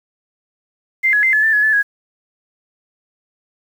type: tone with pitch steps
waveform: sine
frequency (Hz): 2089 / 1685 / 2080 / 1719 / 1774 / 1693 / 1739 / 1658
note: C7 / G#6 / C7 / A6 / A6 / G#6 / A6 / G#6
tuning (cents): -3 / +25 / -11 / -41 / +14 / +33 / -21 / -3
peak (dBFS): -11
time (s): 1.03-1.83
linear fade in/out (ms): 20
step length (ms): 100
effects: 7-bit